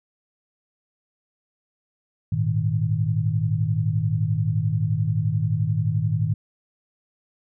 sine chord, Ab suspended second, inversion none, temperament equal with one note detuned, 103.83 / 115.34 / 155.56 Hz, Ab2 / Bb2 / Eb3, 0 / -18 / 0 cents, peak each -24 dBFS, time 2.32-6.34 s, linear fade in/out 5 ms, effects none

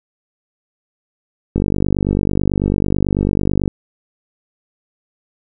click train, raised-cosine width 3 ms, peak -3 dBFS, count 105, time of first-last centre 1.56-3.678 s, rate 49.1 Hz, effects none

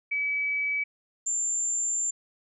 sine tone pair in turn, 2287 / 7261 Hz, D7 / A#8, -47 / -46 cents, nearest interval octave + minor sixth, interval 2001 cents, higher second, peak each -25 dBFS, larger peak neither, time 0.11-0.84 / 1.26-2.11 s, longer second, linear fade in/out 10 ms, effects none

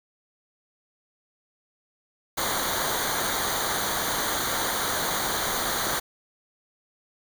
pink noise with comb filter, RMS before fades -27 dBFS, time 2.37-6 s, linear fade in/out 10 ms, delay 0.38 ms, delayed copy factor -0.8, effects none

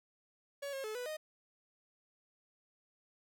45% pulse tone with pitch steps, 563 / 540 / 431.8 / 494 / 619 Hz, C#5 / C#5 / A4 / B4 / D#5, +27 / -45 / -33 / 0 / -9 cents, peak -39 dBFS, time 0.62-1.17 s, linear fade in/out 10 ms, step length 110 ms, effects none

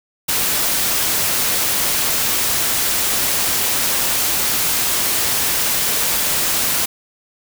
white noise, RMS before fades -18 dBFS, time 0.28-6.86 s, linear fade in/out 10 ms, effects none

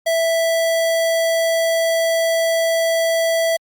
square tone, 659.3 Hz, E5, in tune, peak -16 dBFS, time 0.06-3.57 s, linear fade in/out 10 ms, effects Opus 48 kbps

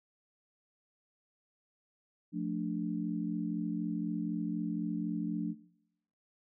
sine chord, D minor, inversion first, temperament just, 176.2 / 220.2 / 293.7 Hz, F3 / A3 / D4, +16 / +2 / 0 cents, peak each -36 / -38 / -36 dBFS, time 2.32-5.55 s, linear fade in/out 50 ms, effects noise-tail reverb RT60 0.8 s tail -20 dB re dry

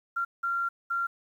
sine tone bursts at uneven times, 1380 Hz, F6, 21 cents flat, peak -26 dBFS, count 3, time 0.16-0.25 / 0.43-0.69 / 0.9-1.07 s, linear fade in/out 10 ms, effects 10-bit

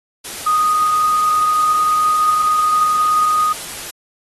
sine tone in noise, 1241 Hz, D#6, 5 cents flat, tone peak -12 dBFS, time 0.46-3.53 s, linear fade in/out 10 ms, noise white, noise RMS -29 dBFS, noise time 0.24-3.91 s, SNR +14 dB, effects AAC 32 kbps

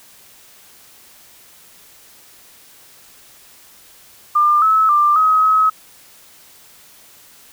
sine tone with pitch steps, 1198 / 1297 / 1188 / 1270 / 1279 Hz, D6 / E6 / D6 / D#6 / D#6, +34 / -28 / +20 / +35 / +47 cents, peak -10 dBFS, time 4.35-5.7 s, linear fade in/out 10 ms, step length 270 ms, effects white hiss -46 dBFS RMS until 7.52 s

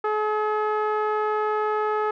sawtooth tone with low-pass filter, 426.3 Hz, G#4, 45 cents sharp, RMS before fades -24 dBFS, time 0.04-2.11 s, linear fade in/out 5 ms, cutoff 1300 Hz, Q 2.3, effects none

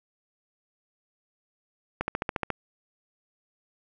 click train, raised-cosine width 0.5 ms, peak -12 dBFS, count 8, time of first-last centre 2.01-2.503 s, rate 14.2 Hz, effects none

